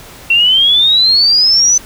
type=exponential sweep; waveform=sine; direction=up; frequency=2702 to 6100 Hz; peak=-6 dBFS; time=0.3-1.78 s; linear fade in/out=5 ms; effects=pink hiss -35 dBFS RMS until 1.85 s